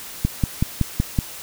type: click train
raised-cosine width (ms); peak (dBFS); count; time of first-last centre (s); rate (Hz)
5; -5; 6; 0.25-1.188; 5.33
effects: white hiss -36 dBFS RMS until 1.42 s